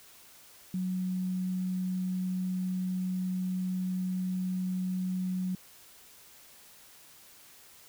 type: tone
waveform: sine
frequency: 184.5 Hz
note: F#3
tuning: 5 cents flat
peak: -29 dBFS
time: 0.74-5.55 s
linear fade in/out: 2 ms
effects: white hiss -55 dBFS RMS until 7.88 s